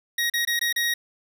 25% pulse tone with dropouts, 1885 Hz, A#6, 19 cents sharp, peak -18 dBFS, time 0.18-0.94 s, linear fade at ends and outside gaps 5 ms, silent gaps 0.299-0.337 / 0.451-0.473 / 0.593-0.612 / 0.727-0.761 s, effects none

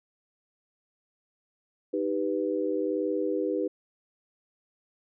sine chord, Eb augmented, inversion none, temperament equal, 311.1 / 392 / 493.9 Hz, Eb4 / G4 / B4, 0 / 0 / 0 cents, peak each -30 dBFS, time 1.93-3.68 s, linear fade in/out 10 ms, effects none

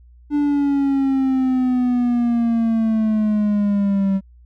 triangle exponential sweep, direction down, 294 to 192.5 Hz, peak -13 dBFS, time 0.3-4.21 s, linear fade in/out 50 ms, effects added 60 Hz sine -44 dBFS peak until 4.45 s

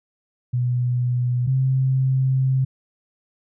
sine tone pair in turn, 123.47 / 131.8 Hz, B2 / C3, 0 / +13 cents, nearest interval minor second, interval 113 cents, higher second, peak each -18 / -16 dBFS, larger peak second, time 0.53-1.47 / 1.47-2.65 s, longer second, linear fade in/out 10 ms, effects none

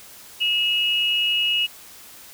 sine tone pair together, 2623 / 2893 Hz, E7 / F#7, -9 / -40 cents, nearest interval major second, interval 169 cents, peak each -25 / -19 dBFS, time 0.4-1.67 s, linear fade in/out 20 ms, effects white hiss -44 dBFS RMS until 2.33 s

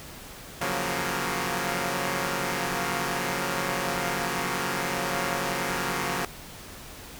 5% pulse chord, Gb major seventh, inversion second, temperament equal, 138.59 / 174.61 / 185 / 233.1 Hz, Db3 / F3 / Gb3 / Bb3, 0 / 0 / 0 / 0 cents, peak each -21 dBFS, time 0.61-6.25 s, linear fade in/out 2 ms, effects pink hiss -43 dBFS RMS until 7.19 s

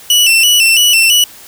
sawtooth tone with vibrato, 2815 Hz, F7, 13 cents sharp, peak -3 dBFS, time 0.1-1.24 s, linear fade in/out 2 ms, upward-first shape square, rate 3 Hz, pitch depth 78 cents each way, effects white hiss -36 dBFS RMS until 1.47 s

